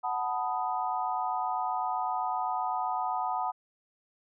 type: chord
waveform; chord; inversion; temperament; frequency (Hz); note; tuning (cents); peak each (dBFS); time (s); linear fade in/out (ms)
sine; B dominant seventh; second; equal; 740 / 880 / 987.8 / 1244.5; F#5 / A5 / B5 / D#6; 0 / 0 / 0 / 0; -32 / -34 / -34 / -36; 0.03-3.52; 20
effects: none